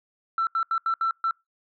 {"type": "tone bursts at uneven times", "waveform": "sine", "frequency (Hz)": 1339, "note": "E6", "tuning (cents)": 27, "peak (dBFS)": -20, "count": 6, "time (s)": [[0.38, 0.47], [0.55, 0.63], [0.71, 0.78], [0.86, 0.94], [1.01, 1.11], [1.24, 1.31]], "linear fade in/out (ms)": 2, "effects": ["noise-tail reverb RT60 0.2 s tail -26 dB re dry", "tanh soft clip ceiling -18 dBFS"]}